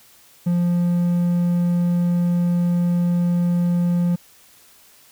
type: tone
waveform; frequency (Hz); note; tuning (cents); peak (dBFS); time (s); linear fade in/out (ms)
triangle; 174.61; F3; 0; -14; 0.46-4.16; 10
effects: white hiss -51 dBFS RMS until 5.11 s